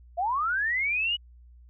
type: linear sweep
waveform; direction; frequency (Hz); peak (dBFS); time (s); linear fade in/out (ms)
sine; up; 653 to 2957; -24; 0.17-1.17; 20
effects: added 60 Hz sine -49 dBFS peak until 1.69 s